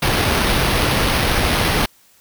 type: noise with sample-and-hold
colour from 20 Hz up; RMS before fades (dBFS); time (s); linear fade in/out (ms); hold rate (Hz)
pink; -17; 0.02-1.86; 5; 7350
effects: white hiss -53 dBFS RMS until 2.2 s